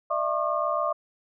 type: tone cluster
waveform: sine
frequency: 600 / 667 / 1086 / 1205 Hz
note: D5 / E5 / C#6 / D6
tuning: +37 / +20 / -36 / +44 cents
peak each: -29 dBFS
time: 0.1-0.93 s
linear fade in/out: 10 ms
effects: none